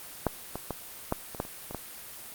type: clicks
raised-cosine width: 1 ms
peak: -10 / -18 / -17 / -12 / -25 / -14 / -29 / -24 / -19 dBFS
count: 9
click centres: 0.267 / 0.556 / 0.707 / 1.124 / 1.348 / 1.401 / 1.451 / 1.71 / 1.747 s
effects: white hiss -44 dBFS RMS until 2.34 s + Opus 32 kbps